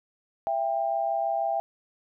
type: tone pair together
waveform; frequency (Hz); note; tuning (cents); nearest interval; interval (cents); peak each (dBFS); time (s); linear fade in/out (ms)
sine; 667.7 / 794; E5 / G5; +22 / +22; minor third; 300; -27; 0.47-1.6; 0
effects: none